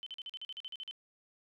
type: tone bursts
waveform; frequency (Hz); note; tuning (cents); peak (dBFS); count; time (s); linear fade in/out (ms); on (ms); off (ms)
sine; 3063; G7; -41; -40; 12; 0.03-0.911; 0; 34; 43
effects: none